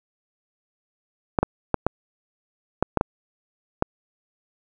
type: clicks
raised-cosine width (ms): 1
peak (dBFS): -4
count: 8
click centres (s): 1.388 / 1.43 / 1.743 / 1.866 / 2.826 / 2.973 / 3.011 / 3.824
effects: none